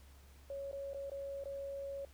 sine tone with dropouts, 554.4 Hz, C#5, in tune, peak -40 dBFS, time 0.5-2.05 s, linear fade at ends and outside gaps 2 ms, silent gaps 0.714-0.729 / 0.934-0.945 / 1.098-1.117 / 1.438-1.456 s, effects added 69 Hz sine -57 dBFS peak until 2.13 s + pink hiss -65 dBFS RMS until 2.13 s

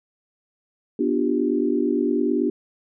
sine chord, G dominant seventh, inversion first, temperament just, 245 / 294 / 352.8 / 392 Hz, B3 / D4 / F4 / G4, -14 / +2 / +18 / 0 cents, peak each -24 / -23 / -25 / -25 dBFS, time 0.99-2.5 s, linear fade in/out 5 ms, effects none

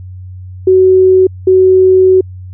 sine tone pair in turn, 374.3 / 374.3 Hz, F#4 / F#4, +20 / +20 cents, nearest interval unison, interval 0 cents, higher neither, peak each -3 dBFS, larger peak neither, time 0.67-1.27 / 1.47-2.21 s, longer second, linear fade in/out 5 ms, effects added 92 Hz sine -25 dBFS peak until 2.53 s

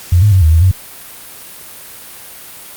sine tone with pitch steps, 87.8 / 104.1 / 93.9 / 78.6 / 81.6 / 93 Hz, F2 / G#2 / F#2 / D#2 / E2 / F#2, +10 / +5 / +26 / +18 / -17 / +9 cents, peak -5 dBFS, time 0.12-0.714 s, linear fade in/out 5 ms, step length 99 ms, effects white hiss -33 dBFS RMS until 2.76 s + Opus 48 kbps

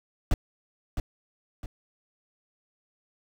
brown noise with echo, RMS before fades -20 dBFS, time 0.31-0.34 s, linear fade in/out 2 ms, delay 660 ms, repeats 2, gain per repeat -8 dB, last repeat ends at 1.66 s, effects none

